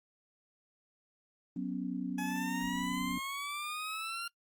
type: chord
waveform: sine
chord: F# suspended fourth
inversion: none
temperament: equal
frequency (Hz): 185 / 246.9 / 277.2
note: F#3 / B3 / C#4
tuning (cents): 0 / 0 / 0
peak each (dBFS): -38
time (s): 1.56-3.18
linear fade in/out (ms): 5
type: exponential sweep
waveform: 20% pulse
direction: up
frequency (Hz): 843 to 1396.9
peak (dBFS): -32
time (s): 2.18-4.28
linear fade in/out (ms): 5
effects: noise-tail reverb RT60 0.1 s tail -24 dB re dry + Opus 24 kbps